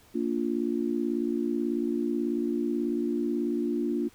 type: chord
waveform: sine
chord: Bb major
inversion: none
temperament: just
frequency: 233.1 / 291.4 / 349.6 Hz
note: Bb3 / D4 / F4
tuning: 0 / -13 / +2 cents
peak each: -30 dBFS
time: 0.14-4.09 s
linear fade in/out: 20 ms
effects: pink hiss -58 dBFS RMS until 4.14 s